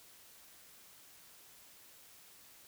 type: silence
effects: white hiss -59 dBFS RMS until 2.67 s